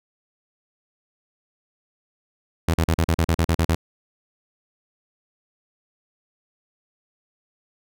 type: tone bursts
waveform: sawtooth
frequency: 82.41 Hz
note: E2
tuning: in tune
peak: -13 dBFS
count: 11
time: 2.68-3.75 s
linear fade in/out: 5 ms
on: 60 ms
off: 41 ms
effects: none